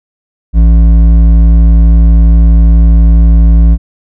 sine tone with hard clipping, 56.1 Hz, A1, 34 cents sharp, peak -3 dBFS, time 0.53-3.78 s, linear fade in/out 50 ms, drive 8 dB, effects none

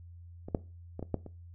clicks, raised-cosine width 2 ms, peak -27 / -14 / -25 / -24 / -16 / -30 dBFS, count 6, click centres 0.485 / 0.548 / 0.994 / 1.027 / 1.143 / 1.263 s, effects noise-tail reverb RT60 0.3 s tail -19 dB re dry + added 86 Hz sine -47 dBFS peak until 1.54 s

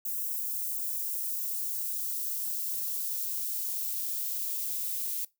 violet noise with high-pass filter sweep, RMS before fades -33 dBFS, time 0.05-5.25 s, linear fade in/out 5 ms, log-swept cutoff 7300 to 2200 Hz, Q 0.71, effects noise-tail reverb RT60 0.2 s tail -21 dB re dry

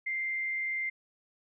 sine tone with frequency modulation, 2093 Hz, C7, in tune, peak -30 dBFS, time 0.06-0.9 s, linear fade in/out 10 ms, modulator 102 Hz, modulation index 0.28, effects none

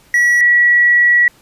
triangle / sine tone pair in turn, 1932 / 1932 Hz, B6 / B6, -39 / -39 cents, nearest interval unison, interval 0 cents, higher neither, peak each -7 dBFS, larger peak neither, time 0.14-0.41 / 0.41-1.28 s, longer second, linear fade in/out 2 ms, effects pink hiss -49 dBFS RMS until 1.41 s + resampled to 32000 Hz

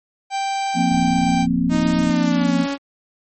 45% pulse tone, 784 Hz, G5, in tune, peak -20 dBFS, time 0.3-1.47 s, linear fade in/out 50 ms
sine chord, F suspended fourth, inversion none, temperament equal, 174.61 / 233.1 / 261.6 Hz, F3 / Bb3 / C4, 0 / 0 / 0 cents, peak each -20 dBFS, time 0.74-2.67 s, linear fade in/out 50 ms
click train, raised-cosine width 5 ms, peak -21 dBFS, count 45, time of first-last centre 0.92-2.096 s, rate 37.4 Hz
sawtooth tone with pitch glide, 310 to 279.4 Hz, D#4 to C#4, -6 to +14 cents, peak -17 dBFS, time 1.69-2.78 s, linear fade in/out 50 ms, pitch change -180 cents, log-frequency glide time 2.03-2.55 s
effects MP3 32 kbps

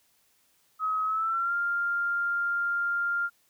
sine tone with pitch glide, 1274 to 1397.4 Hz, D#6 to F6, +41 to +1 cents, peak -25 dBFS, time 0.79-3.3 s, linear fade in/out 50 ms, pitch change +160 cents, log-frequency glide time 1.05-1.54 s, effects white hiss -67 dBFS RMS until 3.49 s

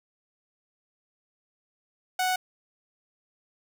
sawtooth tone, 740 Hz, F#5, in tune, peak -20 dBFS, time 2.19-2.36 s, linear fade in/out 5 ms, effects none

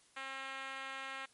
5% pulse tone with band-pass filter, 268.3 Hz, C4, 44 cents sharp, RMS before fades -44 dBFS, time 0.16-1.26 s, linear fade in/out 10 ms, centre 1600 Hz, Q 0.74, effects white hiss -67 dBFS RMS until 1.33 s + MP3 48 kbps

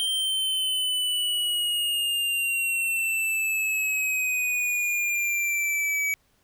square exponential sweep, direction down, 3157 to 2273 Hz, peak -24 dBFS, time 0-6.14 s, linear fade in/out 0 ms, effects pink hiss -66 dBFS RMS until 6.43 s

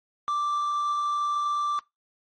triangle tone with quantisation, 1174.7 Hz, D6, in tune, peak -22 dBFS, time 0.28-1.79 s, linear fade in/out 0 ms, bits 8, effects noise-tail reverb RT60 0.2 s tail -23 dB re dry + MP3 32 kbps

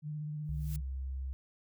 sine tone with vibrato, 150.8 Hz, D3, 46 cents sharp, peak -36 dBFS, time 0.02-0.82 s, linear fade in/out 50 ms, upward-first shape square, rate 16 Hz, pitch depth 20 cents each way
blue noise with exponential growth, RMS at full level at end -45 dBFS, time 0.45-0.76 s, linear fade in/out 1 ms, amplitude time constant 66 ms
sine tone with pitch glide, 65.5 to 66.22 Hz, C2 to C2, +2 to +21 cents, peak -35 dBFS, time 0.49-1.33 s, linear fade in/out 0 ms, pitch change +19 cents, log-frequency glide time 0.68-0.8 s
effects none

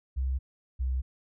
sine tone pair in turn, 65.41 / 64.43 Hz, C2 / C2, 0 / -26 cents, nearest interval unison, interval 26 cents, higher first, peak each -26 dBFS, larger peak neither, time 0.16-0.39 / 0.79-1.02 s, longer neither, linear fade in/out 20 ms, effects none

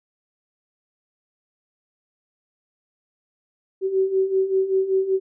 sine beating tone pair, 378.6 / 383.8 Hz, F#4 / G4, +40 / -37 cents, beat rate 5.2 Hz, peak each -24 / -19 dBFS, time 3.81-5.2 s, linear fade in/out 50 ms, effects none

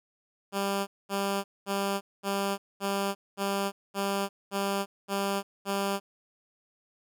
10% pulse tone bursts, 198 Hz, G3, 18 cents sharp, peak -19 dBFS, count 10, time 0.52-6 s, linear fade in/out 50 ms, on 350 ms, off 220 ms, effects none

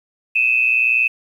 sine tone pair together, 2521 / 2642 Hz, D#7 / E7, +22 / +3 cents, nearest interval minor second, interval 81 cents, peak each -16 / -16 dBFS, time 0.35-1.08 s, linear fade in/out 10 ms, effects 8-bit

